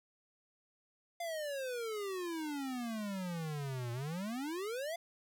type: exponential two-way sweep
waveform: square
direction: down then up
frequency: 698.5 to 116.54 to 698.5 Hz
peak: -38 dBFS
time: 1.2-4.96 s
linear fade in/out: 5 ms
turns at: 3.92 s
effects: none